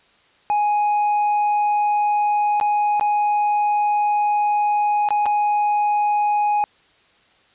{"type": "tone with dropouts", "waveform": "triangle", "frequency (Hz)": 832, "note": "G#5", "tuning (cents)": 3, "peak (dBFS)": -14, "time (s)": [0.5, 6.64], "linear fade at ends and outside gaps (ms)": 0, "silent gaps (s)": [[2.6, 2.611], [2.997, 3.01], [5.088, 5.106], [5.257, 5.263]], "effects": ["white hiss -56 dBFS RMS until 7.54 s", "resampled to 8000 Hz"]}